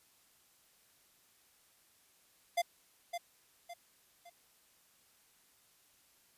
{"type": "tone with echo", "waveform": "square", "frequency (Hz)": 693, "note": "F5", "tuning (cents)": -14, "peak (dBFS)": -29, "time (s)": [2.57, 2.62], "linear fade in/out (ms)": 10, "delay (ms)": 560, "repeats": 3, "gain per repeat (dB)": -8, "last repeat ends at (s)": 4.3, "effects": ["white hiss -68 dBFS RMS until 6.37 s", "resampled to 32000 Hz"]}